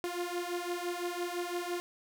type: beating tone pair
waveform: sawtooth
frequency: 348.6 / 354.5 Hz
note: F4 / F4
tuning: -3 / +26 cents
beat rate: 5.9 Hz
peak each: -33 / -33 dBFS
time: 0.04-1.8 s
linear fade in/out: 0 ms
effects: none